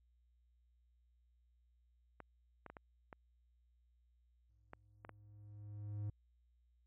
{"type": "clicks", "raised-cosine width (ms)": 0.5, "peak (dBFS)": -34, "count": 8, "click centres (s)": [2.203, 2.663, 2.7, 2.768, 3.128, 4.734, 5.049, 5.093]}
{"type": "tone with exponential growth", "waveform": "triangle", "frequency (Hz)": 103.83, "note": "G#2", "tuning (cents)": 0, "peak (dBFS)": -36, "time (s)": [4.49, 6.1], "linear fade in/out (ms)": 5, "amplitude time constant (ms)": 350}
{"effects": ["added 60 Hz sine -70 dBFS peak until 6.86 s", "low-pass 2000 Hz 12 dB/octave"]}